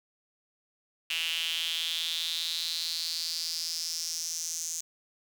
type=tone with high-pass filter sweep; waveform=sawtooth; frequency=164.81 Hz; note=E3; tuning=in tune; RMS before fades=-33 dBFS; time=1.1-4.81 s; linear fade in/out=5 ms; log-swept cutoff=2800 to 6500 Hz; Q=5.7; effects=none